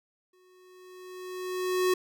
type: tone with exponential growth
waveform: square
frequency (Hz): 367.4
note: F#4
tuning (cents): -12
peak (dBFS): -22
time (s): 0.33-1.94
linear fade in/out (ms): 5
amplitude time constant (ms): 350
effects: none